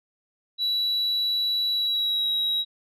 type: tone with pitch glide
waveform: sine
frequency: 3928 to 3847 Hz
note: B7 to B7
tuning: -10 to -46 cents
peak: -20 dBFS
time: 0.58-2.65 s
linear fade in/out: 50 ms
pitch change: -36 cents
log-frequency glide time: 1.7-2.3 s
effects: tanh soft clip ceiling -20 dBFS